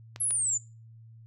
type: clicks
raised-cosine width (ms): 0.2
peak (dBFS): -22 / -24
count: 2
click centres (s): 0.161 / 0.308
type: exponential sweep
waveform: sine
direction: down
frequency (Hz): 11290 to 6920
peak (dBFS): -25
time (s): 0.2-0.58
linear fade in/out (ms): 10
effects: noise-tail reverb RT60 0.3 s tail -19 dB re dry + added 113 Hz sine -48 dBFS peak until 1.26 s